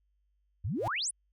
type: exponential sweep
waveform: sine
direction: up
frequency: 76.5 to 10548 Hz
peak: -30 dBFS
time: 0.64-1.11 s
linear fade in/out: 10 ms
type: tone with exponential growth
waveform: square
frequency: 110 Hz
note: A2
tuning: in tune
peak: -32 dBFS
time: 0.74-0.88 s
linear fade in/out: 5 ms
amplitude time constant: 29 ms
effects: added 50 Hz sine -70 dBFS peak until 1.32 s